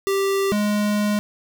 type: tone pair in turn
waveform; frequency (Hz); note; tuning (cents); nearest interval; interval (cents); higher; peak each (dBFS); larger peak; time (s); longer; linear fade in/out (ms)
square; 392 / 208.1; G4 / G#3; 0 / +4; major seventh; 1096; first; -19; neither; 0.07-0.52 / 0.52-1.19; second; 0
effects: none